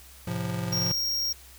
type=chord; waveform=square; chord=F major; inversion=first; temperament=just; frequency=109.13 / 130.96 / 174.61 Hz; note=A2 / C3 / F3; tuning=-14 / +2 / 0 cents; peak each=-34 / -36 / -32 dBFS; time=0.27-0.92 s; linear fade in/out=5 ms
type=tone; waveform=square; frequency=5588 Hz; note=F8; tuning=in tune; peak=-26 dBFS; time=0.72-1.33 s; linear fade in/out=10 ms
effects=added 65 Hz sine -51 dBFS peak until 1.58 s + white hiss -51 dBFS RMS until 1.58 s